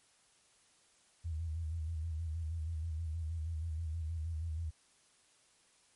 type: tone with vibrato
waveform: sine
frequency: 80.7 Hz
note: E2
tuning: 36 cents flat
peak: -35 dBFS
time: 1.24-4.71 s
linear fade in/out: 20 ms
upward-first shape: square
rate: 6.3 Hz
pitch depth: 60 cents each way
effects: white hiss -68 dBFS RMS until 5.95 s + MP3 48 kbps